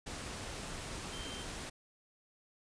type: tone in noise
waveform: sine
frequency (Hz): 3137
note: G7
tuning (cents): +1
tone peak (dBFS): -47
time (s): 1.12-1.44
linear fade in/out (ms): 10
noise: pink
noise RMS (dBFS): -43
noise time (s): 0.06-1.7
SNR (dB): -7
effects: resampled to 22050 Hz